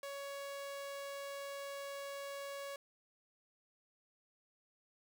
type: tone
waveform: sawtooth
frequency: 559 Hz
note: C#5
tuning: 14 cents sharp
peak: -39 dBFS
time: 0.03-2.76 s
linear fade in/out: 2 ms
effects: none